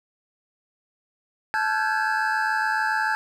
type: tone cluster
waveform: triangle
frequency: 872 / 1355 / 1493 / 1604 / 1691 Hz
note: A5 / E6 / F#6 / G6 / G#6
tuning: -16 / +47 / +15 / +39 / +31 cents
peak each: -23 / -30 / -29 / -25 / -27 dBFS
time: 1.54-3.15 s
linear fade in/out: 0 ms
effects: none